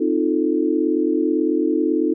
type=chord; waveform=sine; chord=F dominant seventh; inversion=second; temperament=equal; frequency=261.6 / 311.1 / 349.2 / 440 Hz; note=C4 / Eb4 / F4 / A4; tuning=0 / 0 / 0 / 0 cents; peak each=-24 / -19 / -22 / -24 dBFS; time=0-2.14 s; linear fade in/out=10 ms; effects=none